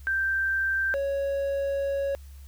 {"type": "tone pair in turn", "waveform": ["sine", "triangle"], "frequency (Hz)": [1568, 554.4], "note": ["G6", "C#5"], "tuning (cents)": [0, 0], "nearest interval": "octave + tritone", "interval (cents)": 1800, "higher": "first", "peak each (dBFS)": -23, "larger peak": "neither", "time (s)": [[0.07, 0.94], [0.94, 2.15]], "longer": "second", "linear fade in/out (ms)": 0, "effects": ["added 69 Hz sine -42 dBFS peak until 2.47 s", "white hiss -59 dBFS RMS until 2.47 s"]}